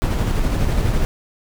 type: noise with tremolo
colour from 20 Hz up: brown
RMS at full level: -17 dBFS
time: 0.02-1.05 s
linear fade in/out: 0 ms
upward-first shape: square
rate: 12 Hz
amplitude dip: 25%
effects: none